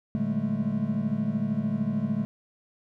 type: tone cluster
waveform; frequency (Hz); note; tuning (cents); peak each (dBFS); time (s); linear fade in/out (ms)
triangle; 114.3 / 147.9 / 189.5 / 206.9 / 220.1; A#2 / D3 / F#3 / G#3 / A3; -34 / +13 / +42 / -6 / +1; -35 / -31 / -34 / -27 / -27; 0.15-2.25; 0
effects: none